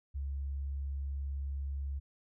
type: tone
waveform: sine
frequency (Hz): 69.3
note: C#2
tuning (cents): 0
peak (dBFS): -34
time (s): 0.14-2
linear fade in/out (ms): 20
effects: none